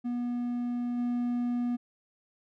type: tone with level steps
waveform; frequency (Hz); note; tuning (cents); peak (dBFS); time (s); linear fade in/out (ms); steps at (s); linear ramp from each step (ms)
triangle; 242.4; B3; -32; -27 / -25; 0.04-1.77; 20; 0.97; 20
effects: none